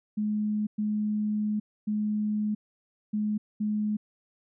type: tone bursts at uneven times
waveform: sine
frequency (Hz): 211.3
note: G#3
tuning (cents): +30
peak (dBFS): -25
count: 5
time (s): 0.17-0.67 / 0.78-1.6 / 1.87-2.55 / 3.13-3.38 / 3.6-3.97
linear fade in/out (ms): 10
effects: none